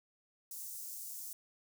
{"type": "high-pass noise", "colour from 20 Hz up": "white", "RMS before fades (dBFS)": -45, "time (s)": [0.51, 1.33], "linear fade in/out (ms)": 2, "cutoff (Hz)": 6200, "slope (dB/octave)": 24, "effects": []}